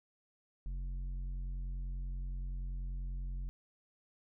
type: tone with tanh clipping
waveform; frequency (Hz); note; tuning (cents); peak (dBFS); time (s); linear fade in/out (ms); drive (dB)
sine; 45.21; F#1; -39; -38; 0.66-3.49; 0; 8
effects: none